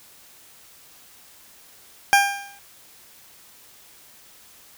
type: tone with exponential decay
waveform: 20% pulse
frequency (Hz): 800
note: G5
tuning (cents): +35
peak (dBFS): -5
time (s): 2.13-2.59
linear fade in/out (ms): 0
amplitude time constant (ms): 100
effects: white hiss -50 dBFS RMS until 4.77 s